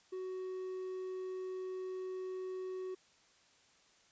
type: tone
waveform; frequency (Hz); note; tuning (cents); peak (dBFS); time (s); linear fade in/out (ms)
triangle; 372.6; F#4; +12; -37; 0.12-2.95; 10
effects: white hiss -67 dBFS RMS until 4.11 s + resampled to 16000 Hz